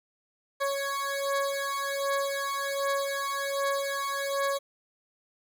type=beating tone pair; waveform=20% pulse; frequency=554.4 / 555.7 Hz; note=C#5 / C#5; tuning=0 / +4 cents; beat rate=1.3 Hz; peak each=-26 dBFS; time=0.6-4.59 s; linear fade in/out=20 ms; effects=none